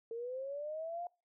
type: linear sweep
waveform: sine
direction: up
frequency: 450.5 to 710 Hz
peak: -38 dBFS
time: 0.11-1.07 s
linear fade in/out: 2 ms
effects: noise-tail reverb RT60 0.3 s tail -24 dB re dry